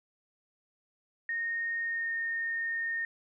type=tone with pitch glide; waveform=sine; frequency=1850 to 1836.2 Hz; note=A#6 to A#6; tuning=-14 to -27 cents; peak=-30 dBFS; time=1.29-3.05 s; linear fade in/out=2 ms; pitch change=-13 cents; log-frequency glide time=1.81-2.11 s; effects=none